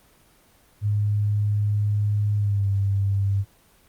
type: tone with pitch glide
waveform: sine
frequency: 103.83 to 98.91 Hz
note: G#2 to G2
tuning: 0 to +16 cents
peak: -19 dBFS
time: 0.81-3.45 s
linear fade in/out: 50 ms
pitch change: -84 cents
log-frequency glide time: 2.36-2.67 s
effects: pink hiss -57 dBFS RMS until 3.88 s + Opus 24 kbps